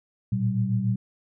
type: tone cluster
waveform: sine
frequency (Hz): 112.3 / 119.3 / 191.9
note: A2 / A#2 / G3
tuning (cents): +36 / +41 / -37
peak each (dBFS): -28 / -25 / -26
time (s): 0.32-0.96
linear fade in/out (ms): 5
effects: none